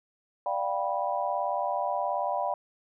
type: chord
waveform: sine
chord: G dominant seventh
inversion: second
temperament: just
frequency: 588 / 705.6 / 784 / 980 Hz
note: D5 / F5 / G5 / B5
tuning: +2 / +18 / 0 / -14 cents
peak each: -32 dBFS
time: 0.46-2.54 s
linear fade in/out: 2 ms
effects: none